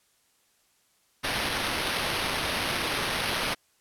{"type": "noise with sample-and-hold", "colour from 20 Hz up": "white", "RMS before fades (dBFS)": -29, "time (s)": [1.23, 3.55], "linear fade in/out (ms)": 20, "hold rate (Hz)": 7350, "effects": ["white hiss -67 dBFS RMS until 3.8 s", "low-pass 12000 Hz 12 dB/octave"]}